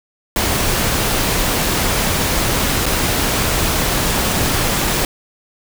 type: noise with dropouts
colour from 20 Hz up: pink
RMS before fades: -17 dBFS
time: 0.36-5.05 s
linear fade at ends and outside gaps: 1 ms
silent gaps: 2.857-2.863 s
effects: none